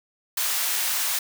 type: high-pass noise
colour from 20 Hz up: white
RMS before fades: -25 dBFS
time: 0.37-1.19 s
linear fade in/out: 5 ms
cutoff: 830 Hz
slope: 12 dB/octave
effects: none